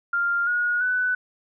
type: tone with pitch steps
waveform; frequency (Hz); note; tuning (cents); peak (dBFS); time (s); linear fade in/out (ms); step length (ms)
sine; 1396.9 / 1445.3 / 1495.4; F6 / F#6 / F#6; 0 / -41 / +18; -20; 0.13-1.15; 5; 340
effects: none